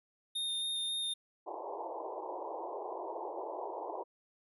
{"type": "tone with vibrato", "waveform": "square", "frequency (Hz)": 3661, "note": "A#7", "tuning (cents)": -32, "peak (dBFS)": -34, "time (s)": [0.35, 1.14], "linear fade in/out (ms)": 10, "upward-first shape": "square", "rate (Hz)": 3.7, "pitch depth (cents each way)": 9}
{"type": "band-pass noise", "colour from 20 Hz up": "white", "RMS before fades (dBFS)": -41, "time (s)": [1.46, 4.04], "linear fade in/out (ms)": 20, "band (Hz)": [330, 1000], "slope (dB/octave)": 96}
{"effects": []}